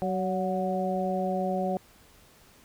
harmonic tone with a mistuned harmonic, 188.2 Hz, F#3, 30 cents sharp, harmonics 1 / 2 / 3 / 4, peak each -30 / -34 / -31 / -31 dBFS, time 0.02-1.77 s, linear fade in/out 0 ms, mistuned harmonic 4, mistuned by -42 cents, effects pink hiss -57 dBFS RMS until 2.64 s

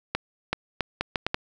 accelerating click train, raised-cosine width 0.3 ms, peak -8 dBFS, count 7, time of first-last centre 0.15-1.344 s, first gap 380 ms, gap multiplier 0.73, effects none

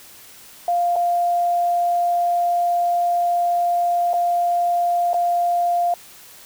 sine tone with dropouts, 698.5 Hz, F5, in tune, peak -16 dBFS, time 0.68-5.94 s, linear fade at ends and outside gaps 2 ms, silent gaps 0.958-0.963 / 4.133-4.139 / 5.133-5.142 s, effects white hiss -44 dBFS RMS until 6.45 s

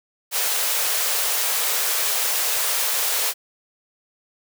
white high-pass noise, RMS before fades -22 dBFS, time 0.31-3.34 s, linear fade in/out 50 ms, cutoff 410 Hz, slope 96 dB/octave, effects none

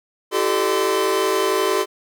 45% pulse tone cluster, 333.8 / 385.7 / 437 / 603 / 1027 Hz, E4 / G4 / A4 / D5 / C6, +22 / -28 / -12 / +46 / -33 cents, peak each -29 / -21 / -23 / -27 / -24 dBFS, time 0.31-1.86 s, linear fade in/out 50 ms, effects none

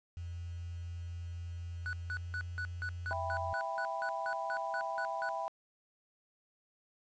sine tone with pitch glide, 86 to 87.45 Hz, F2 to F2, -26 to +3 cents, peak -39 dBFS, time 0.17-3.53 s, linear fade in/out 0 ms, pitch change +29 cents, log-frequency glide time 2.03-2.34 s
triangle tone bursts, 1480 Hz, F#6, in tune, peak -34 dBFS, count 15, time 1.86-5.29 s, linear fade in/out 0 ms, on 70 ms, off 170 ms
sine chord, E minor, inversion none, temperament just, 659.3 / 791.1 / 988.9 Hz, E5 / G5 / B5, 0 / +16 / +2 cents, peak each -39 dBFS, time 3.11-5.48 s, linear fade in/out 0 ms
effects resampled to 16000 Hz + 10-bit

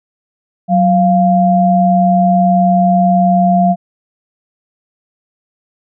sine tone pair together, 185.52 / 696 Hz, F#3 / F5, +5 / -6 cents, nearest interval octave + major seventh, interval 2289 cents, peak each -10 dBFS, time 0.68-3.76 s, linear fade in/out 50 ms, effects none

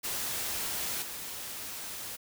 white noise with level steps, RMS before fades -34 / -40 dBFS, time 0.03-2.17 s, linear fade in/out 20 ms, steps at 1.02 s, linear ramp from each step 5 ms, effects none

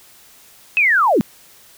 sine linear sweep, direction down, 2635 to 163.9 Hz, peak -11 dBFS, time 0.77-1.21 s, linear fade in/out 0 ms, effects white hiss -47 dBFS RMS until 1.77 s

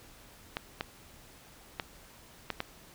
clicks, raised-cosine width 0.3 ms, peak -16 dBFS, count 5, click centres 0.569 / 0.809 / 1.798 / 2.503 / 2.604 s, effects pink hiss -55 dBFS RMS until 2.94 s

